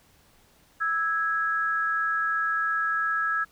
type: tone pair together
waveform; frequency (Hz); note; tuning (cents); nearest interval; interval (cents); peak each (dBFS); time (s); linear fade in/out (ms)
sine; 1314.2 / 1657; E6 / G#6; -6 / -4; major third; 402; -26; 0.8-3.45; 20
effects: pink hiss -60 dBFS RMS until 3.51 s